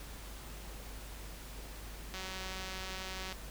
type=click train; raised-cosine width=0.2 ms; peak=-25 dBFS; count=224; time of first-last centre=2.14-3.326 s; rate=188 Hz; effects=added 50 Hz sine -46 dBFS peak until 3.5 s + pink hiss -50 dBFS RMS until 3.5 s